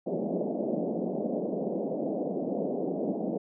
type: band-pass noise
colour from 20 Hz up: pink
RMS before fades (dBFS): -31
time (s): 0.06-3.38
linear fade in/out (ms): 10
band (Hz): 180 to 670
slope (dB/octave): 48
effects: none